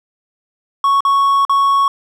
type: tone with dropouts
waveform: triangle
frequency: 1108.7 Hz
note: C#6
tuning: in tune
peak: -8 dBFS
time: 0.84-1.88 s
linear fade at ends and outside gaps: 2 ms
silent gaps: 1.006-1.05 / 1.451-1.495 s
effects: none